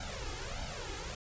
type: noise with flanger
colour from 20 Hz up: pink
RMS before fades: -40 dBFS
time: 0-1.15 s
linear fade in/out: 5 ms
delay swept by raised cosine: 1.3 to 2.4 ms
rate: 1.6 Hz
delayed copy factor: +0.95
effects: resampled to 16000 Hz